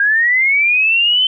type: linear sweep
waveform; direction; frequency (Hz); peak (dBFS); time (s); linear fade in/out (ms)
sine; up; 1603 to 3087; -10; 0-1.27; 2
effects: none